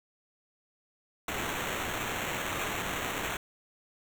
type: noise with sample-and-hold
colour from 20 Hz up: violet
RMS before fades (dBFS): -34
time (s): 1.28-3.37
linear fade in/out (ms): 2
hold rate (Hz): 4900
effects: none